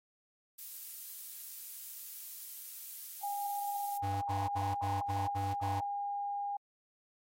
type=noise; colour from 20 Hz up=violet; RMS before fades=-44 dBFS; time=0.58-3.98 s; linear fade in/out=10 ms
type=tone; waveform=sine; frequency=810 Hz; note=G#5; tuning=43 cents flat; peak=-34 dBFS; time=3.23-6.57 s; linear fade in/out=5 ms
type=tone bursts; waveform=square; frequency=98 Hz; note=G2; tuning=in tune; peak=-36 dBFS; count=7; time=4.02-5.81 s; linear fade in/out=20 ms; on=200 ms; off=65 ms
effects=AAC 48 kbps